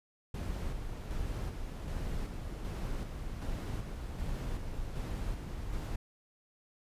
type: noise with tremolo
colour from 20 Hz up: brown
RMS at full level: -36 dBFS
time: 0.34-5.96 s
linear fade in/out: 5 ms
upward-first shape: square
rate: 1.3 Hz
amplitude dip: 35%
effects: resampled to 32000 Hz